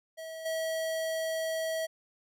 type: tone with level steps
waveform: square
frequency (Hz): 645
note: E5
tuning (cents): -38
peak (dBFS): -40 / -31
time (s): 0.17-1.87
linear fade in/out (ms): 20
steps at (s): 0.45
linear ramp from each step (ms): 10
effects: none